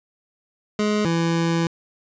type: tone pair in turn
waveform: 25% pulse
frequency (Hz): 210.3 / 166.92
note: G#3 / E3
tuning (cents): +22 / +22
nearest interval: major third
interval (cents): 400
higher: first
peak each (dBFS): -15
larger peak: neither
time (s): 0.79-1.05 / 1.05-1.67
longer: second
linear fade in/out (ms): 2
effects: resampled to 16000 Hz + 9-bit